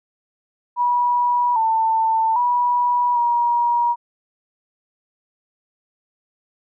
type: tone with pitch steps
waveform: sine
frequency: 971 / 893 / 973 / 953 Hz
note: B5 / A5 / B5 / A#5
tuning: -30 / +25 / -26 / +38 cents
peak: -15 dBFS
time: 0.76-3.96 s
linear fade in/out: 50 ms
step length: 800 ms
effects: none